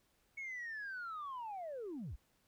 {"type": "linear sweep", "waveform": "sine", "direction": "down", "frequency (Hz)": [2218, 41.2], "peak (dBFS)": -40, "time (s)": [0.37, 2.16], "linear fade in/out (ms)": 10, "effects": ["tanh soft clip ceiling -39 dBFS", "pink hiss -75 dBFS RMS until 2.47 s"]}